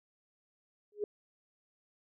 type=tone with exponential growth; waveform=sine; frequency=415.3 Hz; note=G#4; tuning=in tune; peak=-27 dBFS; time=0.92-1.04 s; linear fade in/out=2 ms; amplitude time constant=24 ms; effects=none